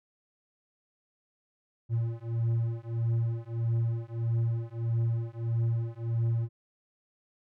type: beating tone pair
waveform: triangle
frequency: 114.8 / 116.4 Hz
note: A#2 / A#2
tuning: -26 / -2 cents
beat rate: 1.6 Hz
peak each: -28 dBFS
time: 1.89-6.49 s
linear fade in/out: 50 ms
effects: none